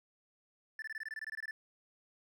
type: tone bursts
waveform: triangle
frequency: 1760 Hz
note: A6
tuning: in tune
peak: -37 dBFS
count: 14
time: 0.79-1.51 s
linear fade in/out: 2 ms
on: 31 ms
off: 22 ms
effects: none